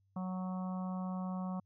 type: harmonic tone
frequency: 185 Hz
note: F#3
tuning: in tune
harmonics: 1 / 3 / 4 / 5 / 6 / 7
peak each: -36 / -50 / -48 / -52 / -49 / -57 dBFS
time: 0.16-1.6 s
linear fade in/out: 5 ms
effects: added 97 Hz sine -70 dBFS peak until 1.65 s